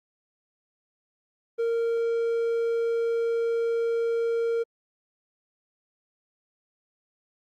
triangle tone, 462.6 Hz, A#4, 13 cents flat, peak -21 dBFS, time 1.58-4.64 s, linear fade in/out 20 ms, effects Opus 32 kbps

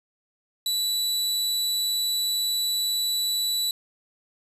sawtooth tone, 3951 Hz, B7, in tune, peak -20 dBFS, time 0.66-3.71 s, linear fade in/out 2 ms, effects resampled to 32000 Hz + 8-bit

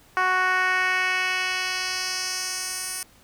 10% pulse tone with band-pass filter sweep, 369.9 Hz, F#4, in tune, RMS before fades -25 dBFS, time 0.17-3.03 s, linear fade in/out 0 ms, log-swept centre 1200 to 9800 Hz, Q 1.5, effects pink hiss -55 dBFS RMS until 3.23 s

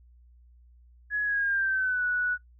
sine tone with pitch glide, 1683 to 1473.6 Hz, G#6 to F#6, +23 to -7 cents, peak -24 dBFS, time 1.1-2.38 s, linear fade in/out 50 ms, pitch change -230 cents, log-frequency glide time 1.23-2.04 s, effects noise-tail reverb RT60 0.1 s tail -17 dB re dry + added 60 Hz sine -53 dBFS peak until 2.59 s

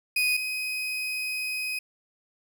35% pulse tone pair in turn, 2493 / 2512 Hz, D#7 / D#7, +3 / +16 cents, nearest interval unison, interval 13 cents, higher second, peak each -20 / -27 dBFS, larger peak first, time 0.16-0.37 / 0.37-1.79 s, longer second, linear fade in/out 5 ms, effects none

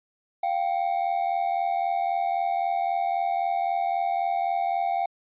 triangle ring-modulated tone, 740 Hz, F#5, in tune, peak -18 dBFS, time 0.43-5.06 s, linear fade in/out 5 ms, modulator 41.9 Hz, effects resampled to 8000 Hz

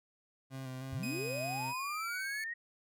30% pulse tone with vibrato, 131.2 Hz, C3, 5 cents sharp, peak -38 dBFS, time 0.5-1.74 s, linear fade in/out 50 ms, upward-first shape square, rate 3.2 Hz, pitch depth 24 cents each way
sine linear sweep, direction up, 73.42 to 1900 Hz, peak -37 dBFS, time 0.92-2.54 s, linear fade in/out 10 ms
sawtooth tone with pitch glide, 2506 to 2207 Hz, D#7 to C#7, +12 to -8 cents, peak -37 dBFS, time 1.03-2.44 s, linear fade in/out 2 ms, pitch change -220 cents, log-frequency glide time 1.72-2.26 s
effects none

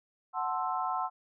sine chord, F# half-diminished seventh, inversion none, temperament equal, 740 / 880 / 1046.5 / 1318.5 Hz, F#5 / A5 / C6 / E6, 0 / 0 / 0 / 0 cents, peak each -34 / -36 / -34 / -36 dBFS, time 0.33-1.1 s, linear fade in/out 50 ms, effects none

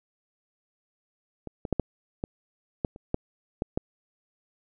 clicks, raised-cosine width 2 ms, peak -23 / -19 / -10 / -10 / -16 / -12 / -30 / -11 / -14 / -12 dBFS, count 10, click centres 1.473 / 1.652 / 1.727 / 1.797 / 2.239 / 2.848 / 2.961 / 3.144 / 3.621 / 3.775 s, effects none

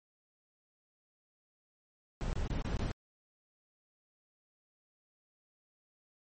brown noise bursts, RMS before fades -34 dBFS, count 5, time 2.21-2.914 s, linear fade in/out 0 ms, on 120 ms, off 26 ms, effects MP3 32 kbps

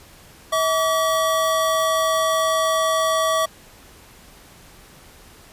square tone pair together, 643 / 1145.7 Hz, E5 / D6, -43 / -43 cents, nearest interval minor seventh, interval 1000 cents, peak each -21 dBFS, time 0.52-3.46 s, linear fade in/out 10 ms, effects pink hiss -47 dBFS RMS until 5.52 s + resampled to 32000 Hz

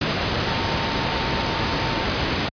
sine tone in noise, 908 Hz, A#5, 46 cents flat, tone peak -31 dBFS, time 0.46-2.06 s, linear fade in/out 5 ms, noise pink, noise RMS -22 dBFS, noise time 0.01-2.49 s, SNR -12 dB, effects high-pass 60 Hz 12 dB/octave + resampled to 11025 Hz

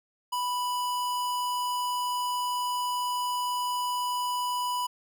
square tone, 987.8 Hz, B5, in tune, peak -28 dBFS, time 0.32-4.87 s, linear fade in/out 10 ms, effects none

